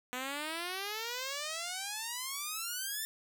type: exponential sweep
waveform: 5% pulse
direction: up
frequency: 246.9 to 1799 Hz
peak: -25 dBFS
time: 0.13-3.05 s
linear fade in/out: 0 ms
effects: none